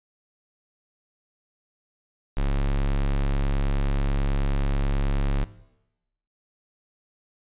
square tone, 34.65 Hz, C#1, in tune, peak -22 dBFS, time 2.37-5.44 s, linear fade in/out 0 ms, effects noise-tail reverb RT60 0.9 s tail -17 dB re dry + resampled to 8000 Hz

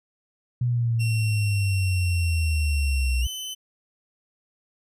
sine linear sweep, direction down, 123.47 to 60.7 Hz, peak -20 dBFS, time 0.61-3.27 s, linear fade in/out 5 ms
sawtooth tone with pitch glide, 2722 to 3038 Hz, F7 to F#7, -45 to +45 cents, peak -28 dBFS, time 0.99-3.55 s, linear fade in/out 20 ms, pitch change +190 cents, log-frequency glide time 3.21-3.26 s
effects resampled to 32000 Hz

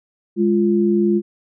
sine tone pair together, 206.2 / 347.1 Hz, G#3 / F4, -12 / -11 cents, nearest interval major sixth, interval 901 cents, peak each -16 dBFS, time 0.36-1.22 s, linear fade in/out 50 ms, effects none

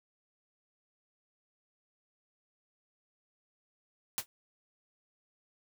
white noise with exponential decay, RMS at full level -28 dBFS, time 4.18-4.26 s, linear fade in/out 0 ms, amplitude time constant 16 ms, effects none

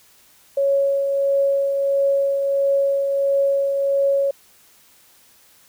sine tone with tremolo, 554.4 Hz, C#5, in tune, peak -14 dBFS, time 0.57-4.31 s, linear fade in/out 5 ms, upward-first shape triangle, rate 1.5 Hz, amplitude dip 40%, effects white hiss -53 dBFS RMS until 5.68 s

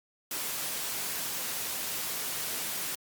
white noise, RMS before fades -34 dBFS, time 0.31-2.95 s, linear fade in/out 2 ms, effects high-pass 100 Hz 12 dB/octave + Opus 48 kbps

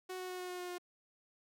sawtooth tone with pitch steps, 370 / 367.7 / 365.3 / 363 / 360.7 / 358.4 / 356.2 Hz, F#4 / F#4 / F#4 / F#4 / F#4 / F4 / F4, 0 / -11 / -22 / -33 / -44 / +45 / +34 cents, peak -37 dBFS, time 0.09-0.783 s, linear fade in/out 10 ms, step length 99 ms, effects none

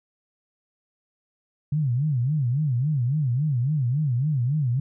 sine tone with vibrato, 136.1 Hz, C#3, 31 cents flat, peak -20 dBFS, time 1.72-4.8 s, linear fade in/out 5 ms, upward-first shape sine, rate 3.6 Hz, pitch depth 240 cents each way, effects none

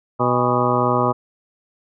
harmonic tone with a mistuned harmonic, 123.47 Hz, B2, in tune, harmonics 1 / 2 / 3 / 4 / 5 / 7 / 8 / 9 / 10, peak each -24 / -24 / -24 / -24 / -24 / -24 / -24 / -24 / -24 dBFS, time 0.19-1.13 s, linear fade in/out 20 ms, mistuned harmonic 7, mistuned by -90 cents, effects none

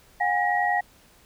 sine tone cluster, 721 / 812 / 1903 Hz, F#5 / G#5 / A#6, -45 / -39 / +35 cents, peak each -25 dBFS, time 0.2-0.81 s, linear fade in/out 10 ms, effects pink hiss -56 dBFS RMS until 1.25 s

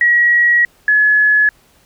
sine tone pair in turn, 1911 / 1702.5 Hz, A#6 / G#6, +43 / +42 cents, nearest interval major second, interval 201 cents, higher first, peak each -8 dBFS, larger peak neither, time 0.01-0.65 / 0.88-1.49 s, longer first, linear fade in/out 2 ms, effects pink hiss -52 dBFS RMS until 1.85 s

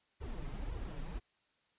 brown noise with flanger, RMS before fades -41 dBFS, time 0.2-1.2 s, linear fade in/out 20 ms, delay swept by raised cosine 2 to 7.1 ms, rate 1.9 Hz, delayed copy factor +0.8, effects white hiss -75 dBFS RMS until 1.78 s + resampled to 8000 Hz

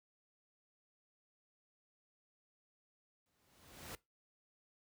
pink noise with exponential growth, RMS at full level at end -45 dBFS, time 3.26-3.95 s, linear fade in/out 1 ms, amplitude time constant 150 ms, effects noise-tail reverb RT60 0.2 s tail -20 dB re dry + high-pass 60 Hz 12 dB/octave

